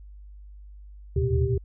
sine tone cluster, 76.4 / 80.8 / 115.7 / 126.7 / 392.2 Hz, D#2 / E2 / A#2 / B2 / G4, -31 / -34 / -13 / +45 / +1 cents, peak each -27 dBFS, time 1.16-1.58 s, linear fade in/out 5 ms, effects added 50 Hz sine -42 dBFS peak until 1.64 s

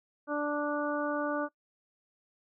harmonic tone, 293.7 Hz, D4, in tune, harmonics 1 / 2 / 3 / 4 / 5, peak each -33 / -33 / -40 / -37 / -38 dBFS, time 0.27-1.49 s, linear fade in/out 50 ms, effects noise-tail reverb RT60 0.1 s tail -21 dB re dry

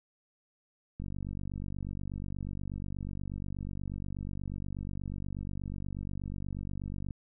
click train, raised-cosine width 5 ms, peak -26 dBFS, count 296, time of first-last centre 1-7.108 s, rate 48.3 Hz, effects none

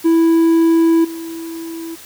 triangle tone with level steps, 329.6 Hz, E4, in tune, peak -7 / -23 dBFS, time 0.04-1.96 s, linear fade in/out 20 ms, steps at 1.04 s, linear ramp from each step 10 ms, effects white hiss -38 dBFS RMS until 2.05 s

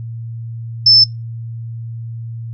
sine tone, 5274 Hz, E8, in tune, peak -5 dBFS, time 0.86-1.04 s, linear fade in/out 5 ms, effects noise-tail reverb RT60 0.2 s tail -21 dB re dry + added 115 Hz sine -24 dBFS peak until 2.53 s

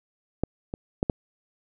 clicks, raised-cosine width 2 ms, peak -10 / -18 / -9 / -9 dBFS, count 4, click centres 0.436 / 0.739 / 1.029 / 1.098 s, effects none

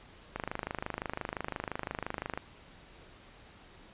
click train, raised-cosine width 0.5 ms, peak -19 dBFS, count 53, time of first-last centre 0.36-2.376 s, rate 25.8 Hz, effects pink hiss -55 dBFS RMS until 3.93 s + resampled to 8000 Hz

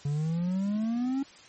triangle exponential sweep, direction up, 140.8 to 277.2 Hz, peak -24 dBFS, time 0.05-1.23 s, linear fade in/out 5 ms, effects white hiss -52 dBFS RMS until 1.48 s + MP3 32 kbps

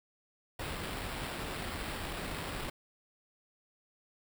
pink noise with sample-and-hold, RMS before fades -39 dBFS, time 0.59-2.7 s, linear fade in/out 5 ms, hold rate 6300 Hz, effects none

